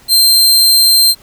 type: tone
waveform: sawtooth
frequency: 4152 Hz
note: C8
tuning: 14 cents flat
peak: -3 dBFS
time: 0.08-1.15 s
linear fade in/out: 50 ms
effects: pink hiss -44 dBFS RMS until 1.22 s